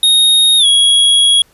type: tone with pitch glide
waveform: square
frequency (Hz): 3729 to 3322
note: A#7 to G#7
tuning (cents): 0 to 0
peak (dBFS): -7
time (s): 0.03-1.42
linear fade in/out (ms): 2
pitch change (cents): -200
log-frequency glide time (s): 0.58-0.66
effects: pink hiss -51 dBFS RMS until 1.53 s + resampled to 32000 Hz